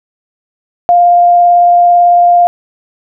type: tone with vibrato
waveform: sine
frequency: 701 Hz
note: F5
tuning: 6 cents sharp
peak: -3 dBFS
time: 0.89-2.47 s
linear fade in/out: 0 ms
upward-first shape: triangle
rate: 18 Hz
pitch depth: 10 cents each way
effects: none